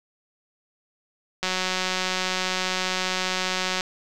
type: click train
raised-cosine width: 0.2 ms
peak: -8 dBFS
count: 441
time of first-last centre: 1.43-3.808 s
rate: 185 Hz
effects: none